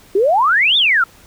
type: exponential two-way sweep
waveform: sine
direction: up then down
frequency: 366.9 to 3700 to 1306 Hz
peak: -10 dBFS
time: 0.15-1.04 s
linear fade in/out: 5 ms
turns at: 0.77 s
effects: pink hiss -46 dBFS RMS until 1.26 s